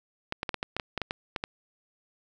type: clicks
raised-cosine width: 0.3 ms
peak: -14 dBFS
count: 12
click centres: 0.324 / 0.431 / 0.492 / 0.543 / 0.629 / 0.766 / 0.798 / 0.977 / 1.017 / 1.109 / 1.362 / 1.439 s
effects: none